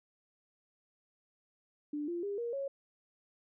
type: tone with pitch steps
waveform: sine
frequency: 295.4 / 345.3 / 403.5 / 471.6 / 551.2 Hz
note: D4 / F4 / G#4 / A#4 / C#5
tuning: +10 / -20 / -50 / +20 / -10 cents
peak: -34 dBFS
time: 1.93-2.68 s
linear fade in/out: 5 ms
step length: 150 ms
effects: none